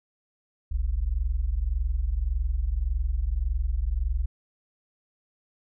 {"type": "tone pair together", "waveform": "sine", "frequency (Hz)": [43.66, 65.41], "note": ["F1", "C2"], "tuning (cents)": [0, 0], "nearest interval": "perfect fifth", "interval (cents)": 700, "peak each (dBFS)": -26, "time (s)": [0.71, 4.26], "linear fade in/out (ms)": 10, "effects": []}